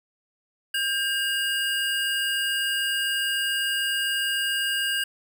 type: tone pair together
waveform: square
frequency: 1600 / 2853 Hz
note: G6 / F7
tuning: +35 / +36 cents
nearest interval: minor seventh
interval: 1001 cents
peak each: -27 / -27 dBFS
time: 0.74-5.04 s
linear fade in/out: 5 ms
effects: none